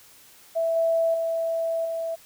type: tone with level steps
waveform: sine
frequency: 659.3 Hz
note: E5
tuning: in tune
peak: -21 / -19 / -23 / -26 dBFS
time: 0.55-2.16 s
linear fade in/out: 20 ms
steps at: 0.76 / 1.14 / 1.85 s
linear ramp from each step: 2 ms
effects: white hiss -52 dBFS RMS until 2.25 s